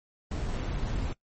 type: noise with sample-and-hold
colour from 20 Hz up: brown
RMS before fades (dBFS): -31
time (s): 0.31-1.13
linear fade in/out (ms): 5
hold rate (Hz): 4900
effects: noise-tail reverb RT60 0.1 s tail -20 dB re dry + MP3 32 kbps